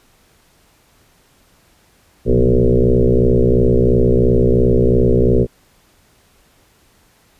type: tone with frequency modulation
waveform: sine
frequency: 184.6 Hz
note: F#3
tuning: 4 cents flat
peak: -9 dBFS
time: 2.25-5.47 s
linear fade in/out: 50 ms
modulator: 62.9 Hz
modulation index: 4.8
effects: pink hiss -54 dBFS RMS until 7.39 s + resampled to 32000 Hz